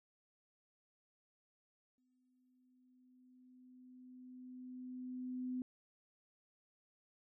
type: tone with exponential growth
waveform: sine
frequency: 253.1 Hz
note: B3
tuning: 43 cents sharp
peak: -37 dBFS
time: 1.98-5.62 s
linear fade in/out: 1 ms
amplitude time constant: 790 ms
effects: none